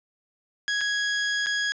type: tone with dropouts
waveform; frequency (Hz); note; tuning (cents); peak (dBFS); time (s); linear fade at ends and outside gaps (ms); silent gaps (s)
sawtooth; 1661.2; G#6; 0; -20; 0.68-1.72; 0; 0.809-0.813 / 1.461-1.468
effects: resampled to 16000 Hz + 8-bit